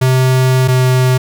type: tone pair in turn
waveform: square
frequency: 129.4 / 128.21 Hz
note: C3 / C3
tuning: -19 / -35 cents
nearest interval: unison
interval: 16 cents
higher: first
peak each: -9 dBFS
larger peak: neither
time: 0.01-0.68 / 0.68-1.18 s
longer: first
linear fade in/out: 10 ms
effects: none